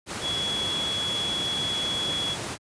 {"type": "tone in noise", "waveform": "sine", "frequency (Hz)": 3365, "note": "G#7", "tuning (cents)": 22, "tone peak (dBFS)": -26, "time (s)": [0.21, 2.37], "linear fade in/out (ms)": 50, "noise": "pink", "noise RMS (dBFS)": -32, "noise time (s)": [0.06, 2.58], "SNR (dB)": 3, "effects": ["high-pass 100 Hz 12 dB/octave", "resampled to 22050 Hz"]}